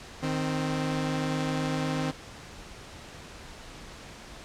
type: tone pair together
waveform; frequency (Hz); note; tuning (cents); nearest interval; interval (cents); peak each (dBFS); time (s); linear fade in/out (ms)
sawtooth; 154.6 / 261.6; D#3 / C4; -11 / 0; major sixth; 911; -26; 0.22-2.12; 20
effects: pink hiss -45 dBFS RMS until 4.44 s + low-pass 7000 Hz 12 dB/octave